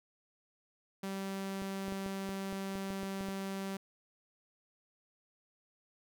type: tone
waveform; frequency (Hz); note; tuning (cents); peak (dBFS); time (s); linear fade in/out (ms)
sawtooth; 194.2; G3; -16; -33; 1.03-3.77; 5
type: clicks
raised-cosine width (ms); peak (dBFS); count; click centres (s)
2; -31; 11; 1.62 / 1.882 / 1.923 / 2.062 / 2.291 / 2.527 / 2.755 / 2.905 / 3.032 / 3.209 / 3.286
effects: none